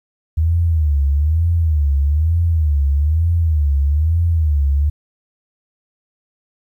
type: tone with vibrato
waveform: sine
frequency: 77 Hz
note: D#2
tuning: 17 cents flat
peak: -12 dBFS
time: 0.37-4.9 s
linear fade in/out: 10 ms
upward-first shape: sine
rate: 1.1 Hz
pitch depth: 170 cents each way
effects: 9-bit